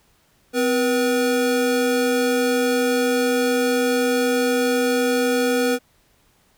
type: tone pair together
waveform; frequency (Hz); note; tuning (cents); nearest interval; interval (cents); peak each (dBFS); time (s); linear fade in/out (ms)
square; 256.1 / 484.2; C4 / B4; -37 / -34; major seventh; 1103; -22 / -20; 0.53-5.79; 50
effects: pink hiss -60 dBFS RMS until 6.57 s